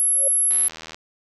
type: tone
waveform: sine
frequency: 11175 Hz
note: F9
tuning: in tune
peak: -16 dBFS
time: 0-0.68 s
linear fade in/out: 0 ms
type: tone with exponential growth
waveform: sine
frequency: 554.4 Hz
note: C#5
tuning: in tune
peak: -21 dBFS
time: 0.1-0.28 s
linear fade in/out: 5 ms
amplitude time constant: 37 ms
type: click train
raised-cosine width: 0.2 ms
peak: -19 dBFS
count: 36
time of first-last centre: 0.51-0.945 s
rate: 80.4 Hz
effects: none